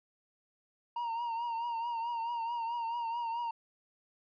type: tone with vibrato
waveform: triangle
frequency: 932.3 Hz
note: A#5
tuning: in tune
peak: -31 dBFS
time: 0.96-3.51 s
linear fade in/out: 5 ms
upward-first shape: triangle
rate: 4.6 Hz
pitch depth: 59 cents each way
effects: resampled to 11025 Hz